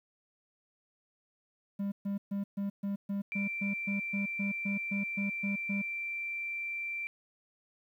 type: tone bursts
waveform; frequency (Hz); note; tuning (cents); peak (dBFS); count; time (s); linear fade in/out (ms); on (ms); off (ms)
triangle; 199.8; G3; +33; -29; 16; 1.79-5.82; 10; 130; 130
type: tone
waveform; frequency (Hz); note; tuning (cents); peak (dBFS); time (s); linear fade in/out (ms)
sine; 2350; D7; +1; -34; 3.32-7.07; 0
effects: 11-bit